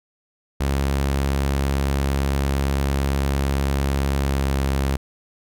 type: tone with pitch glide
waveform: sawtooth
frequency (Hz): 68.9 to 68.07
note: C#2 to C#2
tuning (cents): -10 to -31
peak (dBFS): -15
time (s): 0.6-4.97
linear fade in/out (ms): 10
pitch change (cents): -21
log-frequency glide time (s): 4.21-4.5
effects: none